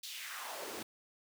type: noise with high-pass filter sweep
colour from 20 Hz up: pink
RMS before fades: -44 dBFS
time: 0.03-0.83 s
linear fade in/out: 5 ms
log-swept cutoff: 4200 to 240 Hz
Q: 2.3
effects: none